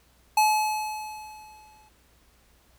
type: tone with exponential decay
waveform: square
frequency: 857 Hz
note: A5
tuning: 46 cents flat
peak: -17 dBFS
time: 0.37-1.89 s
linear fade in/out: 5 ms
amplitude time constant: 330 ms
effects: added 60 Hz sine -62 dBFS peak until 2.78 s + pink hiss -62 dBFS RMS until 2.78 s